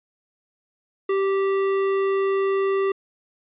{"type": "tone with hard clipping", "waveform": "triangle", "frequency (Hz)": 390, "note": "G4", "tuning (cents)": -9, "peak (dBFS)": -21, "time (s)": [1.09, 2.92], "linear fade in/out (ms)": 5, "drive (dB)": 16, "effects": ["resampled to 8000 Hz"]}